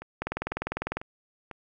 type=two click trains; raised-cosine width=0.5 ms; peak=-14 / -24 dBFS; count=16 / 4; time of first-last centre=0.22-0.97 / 0.02-1.513 s; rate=20 / 2.01 Hz; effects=none